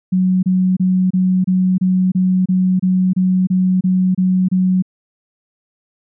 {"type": "tone bursts", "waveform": "sine", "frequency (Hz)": 185, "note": "F#3", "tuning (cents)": 0, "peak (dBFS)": -11, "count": 14, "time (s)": [0.12, 4.824], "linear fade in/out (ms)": 10, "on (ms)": 310, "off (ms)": 28, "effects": []}